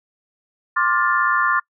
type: chord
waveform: sine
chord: D minor seventh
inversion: third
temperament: just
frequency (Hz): 1057.2 / 1174.7 / 1409.6 / 1762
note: C6 / D6 / F6 / A6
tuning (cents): +18 / 0 / +16 / +2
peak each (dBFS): -21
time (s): 0.76-1.6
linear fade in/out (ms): 10
effects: noise-tail reverb RT60 0.1 s tail -25 dB re dry